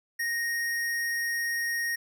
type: tone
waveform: square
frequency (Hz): 1864.7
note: A#6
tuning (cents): 0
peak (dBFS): -28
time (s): 0.19-1.96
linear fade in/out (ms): 10
effects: none